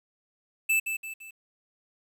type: tone with echo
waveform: square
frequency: 2637 Hz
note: E7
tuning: in tune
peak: -22 dBFS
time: 0.69-0.8 s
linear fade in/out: 10 ms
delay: 170 ms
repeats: 3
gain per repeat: -7 dB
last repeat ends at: 1.31 s
effects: 10-bit